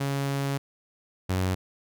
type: tone pair in turn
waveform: sawtooth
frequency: 138.9 / 92.96 Hz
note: C#3 / F#2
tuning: +4 / +9 cents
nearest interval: perfect fifth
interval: 695 cents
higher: first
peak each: -22 / -20 dBFS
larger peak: second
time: 0-0.58 / 1.29-1.55 s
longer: first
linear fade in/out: 10 ms
effects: none